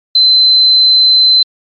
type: tone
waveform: sine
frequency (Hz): 4065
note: B7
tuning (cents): +49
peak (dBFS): -4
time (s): 0.15-1.43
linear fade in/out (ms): 5
effects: MP3 32 kbps